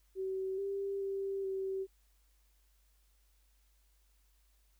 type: tone with pitch steps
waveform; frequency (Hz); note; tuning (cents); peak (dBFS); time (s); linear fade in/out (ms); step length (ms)
sine; 380.7 / 395.1 / 391.3 / 384.1; F#4 / G4 / G4 / G4; +49 / +14 / -3 / -35; -34; 0.15-1.87; 50; 430
effects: added 50 Hz sine -67 dBFS peak until 4.79 s + white hiss -75 dBFS RMS until 4.79 s